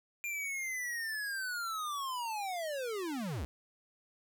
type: linear sweep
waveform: square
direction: down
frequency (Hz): 2400 to 54.7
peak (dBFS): -36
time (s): 0.24-3.45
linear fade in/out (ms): 0
effects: 12-bit